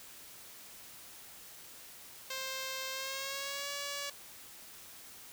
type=tone with pitch glide; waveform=5% pulse; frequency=527 to 568.1 Hz; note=C5 to C#5; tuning=+12 to +42 cents; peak=-26 dBFS; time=2.3-4.1 s; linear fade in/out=5 ms; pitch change=+130 cents; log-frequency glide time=2.91-3.71 s; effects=white hiss -52 dBFS RMS until 5.32 s